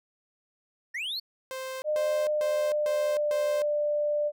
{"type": "linear sweep", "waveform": "triangle", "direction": "up", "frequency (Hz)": [1761, 4491], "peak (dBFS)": -29, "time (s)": [0.94, 1.2], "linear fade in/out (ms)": 10}
{"type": "tone bursts", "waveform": "sawtooth", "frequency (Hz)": 523, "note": "C5", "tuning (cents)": -1, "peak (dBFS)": -30, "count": 5, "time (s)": [1.51, 3.62], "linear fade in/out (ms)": 0, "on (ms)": 310, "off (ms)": 140}
{"type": "tone with pitch glide", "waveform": "sine", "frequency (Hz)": [607, 592.5], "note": ["D#5", "D5"], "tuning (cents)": [-43, 15], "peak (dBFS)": -24, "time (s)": [1.84, 4.32], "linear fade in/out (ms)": 50, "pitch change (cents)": -42, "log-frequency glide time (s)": [2, 3.45]}
{"effects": []}